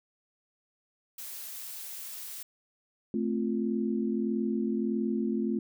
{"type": "noise", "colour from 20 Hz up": "blue", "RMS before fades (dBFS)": -41, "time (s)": [1.18, 2.43], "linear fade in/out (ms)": 5}
{"type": "chord", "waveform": "sine", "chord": "F major", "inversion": "first", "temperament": "equal", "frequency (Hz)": [220, 261.6, 349.2], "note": ["A3", "C4", "F4"], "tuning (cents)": [0, 0, 0], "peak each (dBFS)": [-29, -33, -33], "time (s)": [3.14, 5.59], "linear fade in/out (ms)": 2}
{"effects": []}